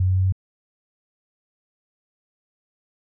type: tone with pitch steps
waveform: sine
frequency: 92.5 / 93.09 / 93.68 / 94.28 Hz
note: F#2 / F#2 / F#2 / F#2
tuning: 0 / +11 / +22 / +33 cents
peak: -16 dBFS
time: 0-0.324 s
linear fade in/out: 5 ms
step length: 81 ms
effects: none